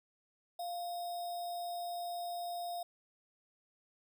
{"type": "tone with sample-and-hold", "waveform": "sine", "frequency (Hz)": 698, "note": "F5", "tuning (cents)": -1, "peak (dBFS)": -37, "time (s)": [0.59, 2.83], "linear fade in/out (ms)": 5, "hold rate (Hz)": 4410, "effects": []}